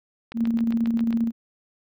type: click train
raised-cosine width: 0.3 ms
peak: -20 dBFS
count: 7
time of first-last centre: 0.32-1.128 s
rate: 7.43 Hz
type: tone with tremolo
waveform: sine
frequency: 230 Hz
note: A#3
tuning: 23 cents flat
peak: -18 dBFS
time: 0.34-1.32 s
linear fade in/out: 50 ms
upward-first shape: square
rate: 15 Hz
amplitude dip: 40%
effects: none

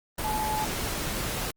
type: tone in noise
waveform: sine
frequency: 860 Hz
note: A5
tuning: 40 cents flat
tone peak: -27 dBFS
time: 0.24-0.65 s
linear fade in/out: 5 ms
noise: pink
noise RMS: -31 dBFS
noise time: 0.18-1.51 s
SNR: +1 dB
effects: Opus 24 kbps

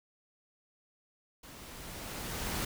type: noise with level ramp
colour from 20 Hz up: pink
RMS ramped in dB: -51 to -34 dBFS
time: 1.43-2.65 s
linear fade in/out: 5 ms
effects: none

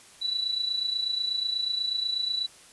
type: tone with amplitude modulation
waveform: sine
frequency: 3951 Hz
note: B7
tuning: in tune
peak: -23 dBFS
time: 0.21-2.47 s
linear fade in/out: 20 ms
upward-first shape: sine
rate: 28.2 Hz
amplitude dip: 65%
effects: white hiss -52 dBFS RMS until 2.72 s + resampled to 24000 Hz

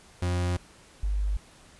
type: tone pair in turn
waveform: 40% pulse / sine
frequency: 88.9 / 50.17 Hz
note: F2 / G1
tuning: +31 / +41 cents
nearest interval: minor seventh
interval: 990 cents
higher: first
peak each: -24 dBFS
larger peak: neither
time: 0.22-0.57 / 1.03-1.37 s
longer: first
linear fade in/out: 5 ms
effects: pink hiss -54 dBFS RMS until 1.79 s + resampled to 24000 Hz

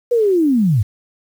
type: linear sweep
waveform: sine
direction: down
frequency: 493.9 to 90.6 Hz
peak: -11 dBFS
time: 0.11-0.83 s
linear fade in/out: 10 ms
effects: 7-bit

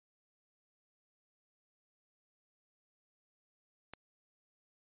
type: click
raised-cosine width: 0.3 ms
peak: -29 dBFS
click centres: 3.936 s
effects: resampled to 8000 Hz

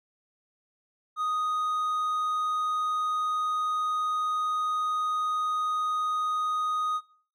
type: tone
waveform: triangle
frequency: 1244.5 Hz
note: D#6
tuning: in tune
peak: -24 dBFS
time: 1.16-7.01 s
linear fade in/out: 50 ms
effects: noise-tail reverb RT60 0.5 s tail -21 dB re dry

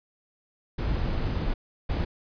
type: noise bursts at uneven times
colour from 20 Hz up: brown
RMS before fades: -27 dBFS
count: 2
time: 0.78-1.54 / 1.89-2.05 s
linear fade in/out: 10 ms
effects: resampled to 11025 Hz

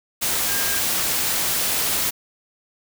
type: tone in noise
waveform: sine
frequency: 1612 Hz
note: G6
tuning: 48 cents sharp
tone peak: -30 dBFS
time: 0.47-0.81 s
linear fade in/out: 20 ms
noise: white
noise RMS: -22 dBFS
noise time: 0.21-2.11 s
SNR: -11 dB
effects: none

